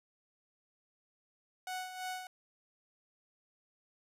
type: tone with tremolo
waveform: sawtooth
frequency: 740 Hz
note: F#5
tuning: in tune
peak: -33 dBFS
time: 1.67-2.27 s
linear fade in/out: 2 ms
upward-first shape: sine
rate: 3 Hz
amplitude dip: 60%
effects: resampled to 32000 Hz